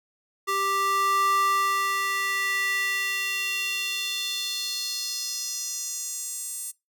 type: tone with high-pass filter sweep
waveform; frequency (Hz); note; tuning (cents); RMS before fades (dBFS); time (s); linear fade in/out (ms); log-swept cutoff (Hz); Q
square; 392.3; G4; +1; -27; 0.47-6.72; 20; 830 to 8800; 3.2
effects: noise-tail reverb RT60 0.2 s tail -22 dB re dry